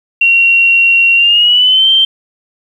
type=tone with pitch glide; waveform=sine; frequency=2744 to 3134 Hz; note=F7 to G7; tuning=-31 to -1 cents; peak=-5 dBFS; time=0.21-2.05 s; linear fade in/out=5 ms; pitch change=+230 cents; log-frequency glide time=1.15-1.89 s; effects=7-bit